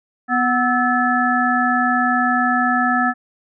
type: harmonic tone with a mistuned harmonic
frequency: 246.9 Hz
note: B3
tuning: in tune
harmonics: 1 / 3 / 5 / 7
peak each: -20 / -20 / -20 / -20 dBFS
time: 0.28-3.14 s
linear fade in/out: 50 ms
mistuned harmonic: 5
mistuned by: +100 cents
effects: none